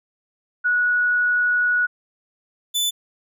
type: tone pair in turn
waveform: sine / sawtooth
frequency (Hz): 1464 / 3500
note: F#6 / A7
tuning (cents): -19 / -10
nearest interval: octave + minor third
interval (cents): 1509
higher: second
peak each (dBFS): -16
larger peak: neither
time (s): 0.64-1.87 / 2.74-2.91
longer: first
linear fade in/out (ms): 20
effects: none